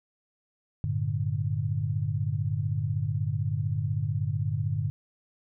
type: chord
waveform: sine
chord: G minor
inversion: none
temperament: equal with one note detuned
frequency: 98 / 113.94 / 146.83 Hz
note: G2 / Bb2 / D3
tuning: 0 / -39 / 0 cents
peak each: -30 dBFS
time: 0.84-4.9 s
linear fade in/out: 0 ms
effects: none